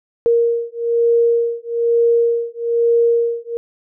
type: beating tone pair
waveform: sine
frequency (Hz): 467.1 / 468.2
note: A#4 / A#4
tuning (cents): +3 / +8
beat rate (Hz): 1.1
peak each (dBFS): -16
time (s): 0.26-3.57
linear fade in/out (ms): 0
effects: none